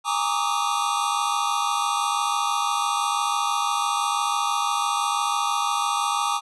square tone cluster, 820 / 921 / 1138 / 1184 / 1258 Hz, G#5 / A#5 / C#6 / D6 / D#6, -22 / -21 / +45 / +14 / +19 cents, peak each -29 dBFS, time 0.04-6.41 s, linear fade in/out 50 ms, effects resampled to 24000 Hz

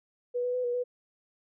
sine tone with pitch steps, 489 / 494.1 / 501 / 484.2 / 493.6 Hz, B4 / B4 / B4 / B4 / B4, -17 / +1 / +25 / -34 / -1 cents, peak -27 dBFS, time 0.34-0.84 s, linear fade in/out 20 ms, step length 100 ms, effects none

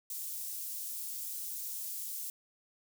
white high-pass noise, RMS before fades -40 dBFS, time 0.1-2.3 s, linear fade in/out 2 ms, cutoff 7600 Hz, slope 12 dB/octave, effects none

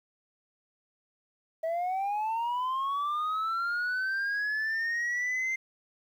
sine linear sweep, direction up, 640 to 2093 Hz, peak -25 dBFS, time 1.63-5.56 s, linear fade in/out 10 ms, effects tanh soft clip ceiling -27 dBFS + 10-bit

